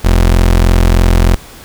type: tone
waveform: 30% pulse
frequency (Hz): 43.2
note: F1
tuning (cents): -18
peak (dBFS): -3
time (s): 0.04-1.36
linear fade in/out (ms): 10
effects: pink hiss -35 dBFS RMS until 1.64 s